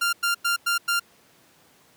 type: tone bursts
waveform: sawtooth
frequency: 1393 Hz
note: F6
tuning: 5 cents flat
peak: -17 dBFS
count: 5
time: 0.01-0.998 s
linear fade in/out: 10 ms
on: 120 ms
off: 97 ms
effects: pink hiss -57 dBFS RMS until 1.96 s + high-pass 150 Hz 12 dB/octave